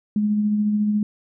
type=tone with tremolo; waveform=sine; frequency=209.7 Hz; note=G#3; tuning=17 cents sharp; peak=-16 dBFS; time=0.16-1.03 s; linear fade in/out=2 ms; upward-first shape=sine; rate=14 Hz; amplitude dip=30%; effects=none